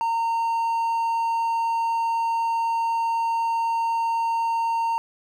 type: tone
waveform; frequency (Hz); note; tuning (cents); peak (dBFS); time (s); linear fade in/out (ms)
triangle; 918; A#5; -27; -19; 0.01-4.98; 0
effects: none